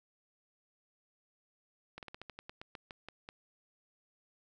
slowing click train, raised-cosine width 0.3 ms, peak -29 dBFS, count 13, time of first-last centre 1.98-3.289 s, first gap 48 ms, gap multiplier 1.14, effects none

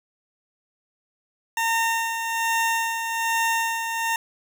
20% pulse tone with tremolo, 913 Hz, A#5, 36 cents flat, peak -15 dBFS, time 1.57-4.16 s, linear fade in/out 2 ms, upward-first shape sine, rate 1.2 Hz, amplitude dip 50%, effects none

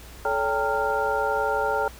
sine tone cluster, 433.9 / 565 / 794 / 912 / 1394 Hz, A4 / C#5 / G5 / A#5 / F6, -24 / +33 / +22 / -38 / -4 cents, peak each -28 dBFS, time 0.25-1.88 s, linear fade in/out 2 ms, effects added 60 Hz sine -43 dBFS peak until 1.99 s + pink hiss -46 dBFS RMS until 1.99 s

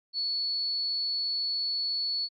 sine tone with amplitude modulation, 4417 Hz, C#8, 7 cents flat, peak -26 dBFS, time 0.13-2.29 s, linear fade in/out 50 ms, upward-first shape sine, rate 208 Hz, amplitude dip 30%, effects Opus 48 kbps

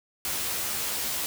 white noise with comb filter, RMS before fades -30 dBFS, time 0.25-1.26 s, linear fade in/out 0 ms, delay 13 ms, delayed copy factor +0.9, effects none

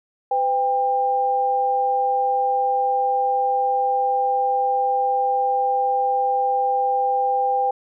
sine tone pair together, 506.3 / 796 Hz, B4 / G5, +43 / +26 cents, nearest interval minor sixth, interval 783 cents, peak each -24 / -18 dBFS, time 0.31-7.71 s, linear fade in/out 5 ms, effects none

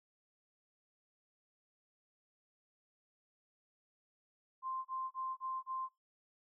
sine tone bursts, 1046.5 Hz, C6, in tune, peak -37 dBFS, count 5, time 4.62-5.89 s, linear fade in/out 50 ms, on 230 ms, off 30 ms, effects noise-tail reverb RT60 0.2 s tail -23 dB re dry

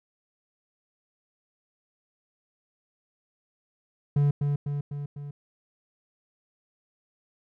triangle tone with echo, 143.9 Hz, D3, 35 cents flat, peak -17 dBFS, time 4.16-4.31 s, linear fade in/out 5 ms, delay 250 ms, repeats 4, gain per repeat -4 dB, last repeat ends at 5.31 s, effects none

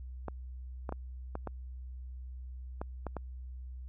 clicks, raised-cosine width 1 ms, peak -23 dBFS, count 8, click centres 0.283 / 0.892 / 0.924 / 1.354 / 1.473 / 2.815 / 3.067 / 3.167 s, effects added 63 Hz sine -41 dBFS peak until 3.88 s

